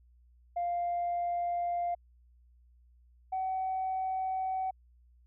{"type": "tone pair in turn", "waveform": "sine", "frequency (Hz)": [698, 755.7], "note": ["F5", "F#5"], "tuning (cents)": [-1, 36], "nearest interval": "minor second", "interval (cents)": 137, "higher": "second", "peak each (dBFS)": [-28, -29], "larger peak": "first", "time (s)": [[0.56, 1.95], [3.32, 4.71]], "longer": "neither", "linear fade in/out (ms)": 10, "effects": ["tanh soft clip ceiling -26 dBFS", "added 60 Hz sine -59 dBFS peak until 5.26 s"]}